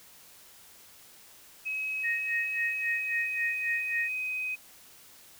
sine tone with pitch glide, 2554 to 2514 Hz, D#7 to D#7, +45 to +17 cents, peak -30 dBFS, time 1.65-4.56 s, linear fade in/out 20 ms, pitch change -28 cents, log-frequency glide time 2.6-3.49 s
sine tone with tremolo, 1864.7 Hz, A#6, in tune, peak -27 dBFS, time 2.03-4.09 s, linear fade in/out 20 ms, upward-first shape sine, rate 3.7 Hz, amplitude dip 90%
effects white hiss -54 dBFS RMS until 5.39 s

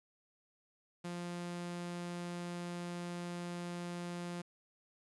sawtooth tone, 174.61 Hz, F3, in tune, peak -36 dBFS, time 1.04-4.42 s, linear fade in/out 10 ms, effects resampled to 24000 Hz + 11-bit

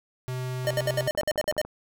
square tone with pitch glide, 127.5 to 129.88 Hz, C3 to C3, -44 to -12 cents, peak -30 dBFS, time 0.28-1.08 s, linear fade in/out 0 ms, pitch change +32 cents, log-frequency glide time 0.7-0.81 s
click train, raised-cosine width 1 ms, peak -26 dBFS, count 25, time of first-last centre 0.65-1.65 s, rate 24 Hz
square tone bursts, 608 Hz, D#5, 40 cents flat, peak -23 dBFS, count 10, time 0.67-1.615 s, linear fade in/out 0 ms, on 36 ms, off 65 ms
effects none

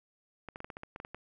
clicks, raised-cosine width 0.5 ms, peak -27 dBFS, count 11, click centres 0.487 / 0.559 / 0.604 / 0.645 / 0.702 / 0.769 / 0.834 / 0.961 / 1.001 / 1.049 / 1.146 s, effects none

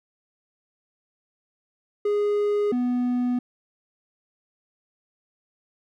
triangle tone pair in turn, 413.2 / 246.7 Hz, G#4 / B3, -9 / -2 cents, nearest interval major sixth, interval 893 cents, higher first, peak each -18 / -19 dBFS, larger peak first, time 2.05-2.72 / 2.72-3.39 s, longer neither, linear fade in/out 5 ms, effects none

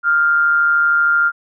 sine tone with amplitude modulation, 1396.9 Hz, F6, in tune, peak -9 dBFS, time 0.03-1.32 s, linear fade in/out 50 ms, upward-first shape sine, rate 153 Hz, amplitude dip 45%, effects none

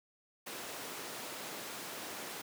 pink high-pass noise, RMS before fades -44 dBFS, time 0.46-2.42 s, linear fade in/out 10 ms, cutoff 290 Hz, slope 12 dB/octave, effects none

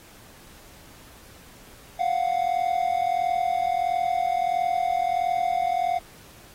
triangle tone pair together, 698.5 / 740 Hz, F5 / F#5, 0 / 0 cents, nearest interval minor second, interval 100 cents, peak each -22 / -23 dBFS, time 1.99-5.99 s, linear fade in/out 10 ms, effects pink hiss -50 dBFS RMS until 6.54 s + AAC 48 kbps

